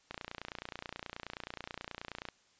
click train, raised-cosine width 0.3 ms, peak -24 dBFS, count 65, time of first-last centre 0.11-2.287 s, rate 29.4 Hz, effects white hiss -68 dBFS RMS until 2.59 s + resampled to 16000 Hz

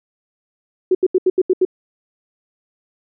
sine tone bursts, 370 Hz, F#4, in tune, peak -10 dBFS, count 7, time 0.91-1.651 s, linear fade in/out 5 ms, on 39 ms, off 78 ms, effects none

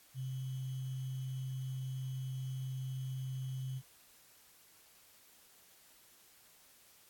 sine tone with sample-and-hold, 130.81 Hz, C3, in tune, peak -37 dBFS, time 0.14-3.82 s, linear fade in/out 50 ms, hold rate 3150 Hz, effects white hiss -63 dBFS RMS until 7.09 s + AAC 64 kbps

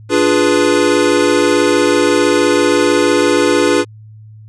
square chord, D diminished seventh, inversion none, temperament equal, 293.7 / 349.2 / 415.3 / 493.9 Hz, D4 / F4 / Ab4 / Cb5, 0 / 0 / 0 / 0 cents, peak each -16 dBFS, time 0.09-3.85 s, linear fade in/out 50 ms, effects added 108 Hz sine -34 dBFS peak until 4.48 s + resampled to 22050 Hz

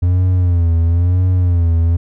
triangle tone with vibrato, 87.31 Hz, F2, in tune, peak -8 dBFS, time 0.02-1.97 s, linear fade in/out 10 ms, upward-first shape sine, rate 1 Hz, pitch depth 89 cents each way, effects none

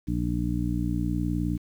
harmonic tone, 59.4 Hz, A#1, 33 cents sharp, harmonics 1 / 2 / 3 / 4 / 5, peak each -30 / -31 / -30 / -34 / -30 dBFS, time 0.07-1.58 s, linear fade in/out 20 ms, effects 9-bit

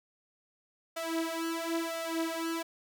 sawtooth tone with flanger, 329.6 Hz, E4, in tune, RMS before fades -34 dBFS, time 0.96-2.63 s, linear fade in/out 10 ms, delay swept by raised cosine 1.4 to 5.4 ms, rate 0.98 Hz, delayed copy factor +0.9, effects none

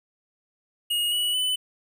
square tone with pitch steps, 2872 / 2937 / 3004 Hz, F7 / F#7 / F#7, +48 / -13 / +26 cents, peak -23 dBFS, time 0.9-1.56 s, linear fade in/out 10 ms, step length 220 ms, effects 10-bit

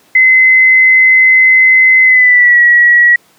sine tone with pitch glide, 2047 to 1921 Hz, C7 to B6, -38 to -48 cents, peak -3 dBFS, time 0.15-3.16 s, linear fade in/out 5 ms, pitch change -110 cents, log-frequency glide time 2.04-2.6 s, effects pink hiss -48 dBFS RMS until 3.38 s + high-pass 200 Hz 12 dB/octave

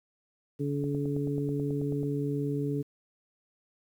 harmonic tone, 142.8 Hz, D3, 48 cents flat, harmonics 1 / 2 / 3, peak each -31 / -32 / -34 dBFS, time 0.59-2.83 s, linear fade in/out 20 ms
click train, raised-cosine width 2 ms, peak -27 dBFS, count 12, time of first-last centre 0.84-2.032 s, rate 9.23 Hz
effects 10-bit

